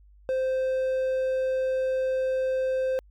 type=tone; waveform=triangle; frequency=521 Hz; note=C5; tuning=7 cents flat; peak=-21 dBFS; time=0.29-2.99 s; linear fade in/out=0 ms; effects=added 50 Hz sine -51 dBFS peak until 3.1 s + MP3 96 kbps